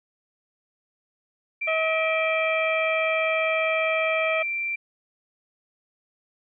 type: tone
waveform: sine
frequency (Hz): 2355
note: D7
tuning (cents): +4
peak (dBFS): -25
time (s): 1.61-4.76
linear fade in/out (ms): 10
type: harmonic tone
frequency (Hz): 640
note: D#5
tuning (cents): +49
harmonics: 1 / 2 / 3 / 4 / 5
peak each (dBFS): -24 / -30 / -34 / -36 / -38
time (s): 1.67-4.43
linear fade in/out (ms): 10
effects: none